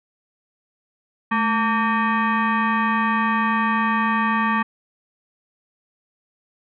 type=tone with frequency modulation; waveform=sine; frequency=466.2 Hz; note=A#4; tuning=in tune; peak=-17 dBFS; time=1.31-4.63 s; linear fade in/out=10 ms; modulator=684 Hz; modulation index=2.3; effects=none